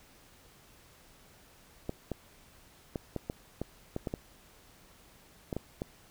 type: clicks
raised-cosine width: 2 ms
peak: -20 dBFS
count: 12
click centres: 1.894 / 2.117 / 2.958 / 3.163 / 3.299 / 3.616 / 3.964 / 4.072 / 4.139 / 5.528 / 5.566 / 5.819 s
effects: pink hiss -59 dBFS RMS until 6.1 s